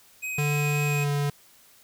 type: tone with vibrato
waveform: square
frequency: 2514 Hz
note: D#7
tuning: 17 cents sharp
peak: -30 dBFS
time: 0.22-1.05 s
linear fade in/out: 20 ms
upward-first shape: sine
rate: 3.8 Hz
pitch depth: 8 cents each way
type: tone with pitch glide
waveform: square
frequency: 146.83 to 143.97 Hz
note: D3 to D3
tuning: 0 to -34 cents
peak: -24 dBFS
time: 0.38-1.3 s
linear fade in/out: 5 ms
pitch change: -34 cents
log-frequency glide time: 0.86-1.1 s
effects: white hiss -56 dBFS RMS until 1.83 s